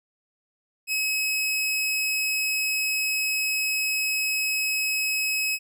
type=tone; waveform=sawtooth; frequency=2560 Hz; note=D#7; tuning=49 cents sharp; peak=-20 dBFS; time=0.87-5.59 s; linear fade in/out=50 ms; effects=none